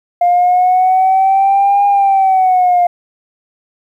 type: linear two-way sweep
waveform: sine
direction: up then down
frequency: 701 to 810 to 701 Hz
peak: -6 dBFS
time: 0.21-2.87 s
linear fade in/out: 5 ms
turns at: 1.86 s
effects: tanh soft clip ceiling -4 dBFS + 8-bit